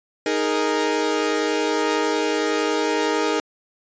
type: chord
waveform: sawtooth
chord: D# suspended fourth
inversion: none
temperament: equal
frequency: 311.1 / 415.3 / 466.2 Hz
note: D#4 / G#4 / A#4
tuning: 0 / 0 / 0 cents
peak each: -20 dBFS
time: 0.26-3.4 s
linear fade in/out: 2 ms
effects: resampled to 16000 Hz